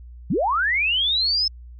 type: linear sweep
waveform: sine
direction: up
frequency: 122.7 to 5274 Hz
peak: -18 dBFS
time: 0.3-1.48 s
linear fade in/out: 5 ms
effects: added 60 Hz sine -38 dBFS peak until 1.79 s